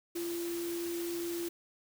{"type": "tone in noise", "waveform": "sine", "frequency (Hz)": 342.5, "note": "F4", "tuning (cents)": -34, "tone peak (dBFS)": -34, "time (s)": [0.15, 1.49], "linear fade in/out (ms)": 10, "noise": "white", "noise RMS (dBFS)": -44, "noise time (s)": [0.15, 1.49], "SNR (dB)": 7, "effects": []}